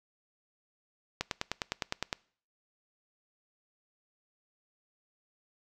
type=click train; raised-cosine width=0.2 ms; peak=-13 dBFS; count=10; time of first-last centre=1.21-2.128 s; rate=9.8 Hz; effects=noise-tail reverb RT60 0.5 s tail -24 dB re dry